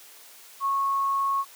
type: tone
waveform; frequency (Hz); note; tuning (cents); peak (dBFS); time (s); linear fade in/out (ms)
sine; 1099; C#6; -15; -22; 0.6-1.45; 50
effects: white hiss -49 dBFS RMS until 1.55 s + high-pass 400 Hz 12 dB/octave